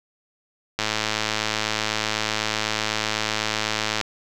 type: click train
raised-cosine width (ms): 0.2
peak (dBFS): -5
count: 349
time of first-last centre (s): 0.79-4.012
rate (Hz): 108
effects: none